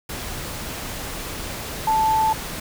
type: tone in noise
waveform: sine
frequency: 878 Hz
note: A5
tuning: 4 cents flat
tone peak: -16 dBFS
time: 1.87-2.33 s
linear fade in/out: 5 ms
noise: pink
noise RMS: -31 dBFS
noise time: 0.09-2.6 s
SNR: +12 dB
effects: none